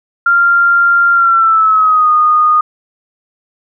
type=tone with pitch glide; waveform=sine; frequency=1390 to 1231.2 Hz; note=F6 to D#6; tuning=-9 to -19 cents; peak=-6 dBFS; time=0.26-2.61 s; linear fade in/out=5 ms; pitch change=-210 cents; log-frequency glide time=1.13-2.11 s; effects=none